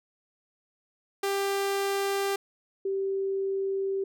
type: tone pair in turn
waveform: sawtooth / sine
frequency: 395.6 / 389 Hz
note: G4 / G4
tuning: +16 / -13 cents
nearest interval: unison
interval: 29 cents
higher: first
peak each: -22 / -26 dBFS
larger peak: first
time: 1.23-2.36 / 2.85-4.04 s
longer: second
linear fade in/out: 5 ms
effects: none